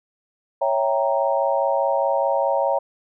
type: chord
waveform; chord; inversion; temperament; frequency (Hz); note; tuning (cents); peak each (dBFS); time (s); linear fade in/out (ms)
sine; C# diminished seventh; none; equal; 554.4 / 659.3 / 784 / 932.3; C#5 / E5 / G5 / Bb5; 0 / 0 / 0 / 0; -21 / -24 / -25 / -24; 0.61-2.79; 10
effects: none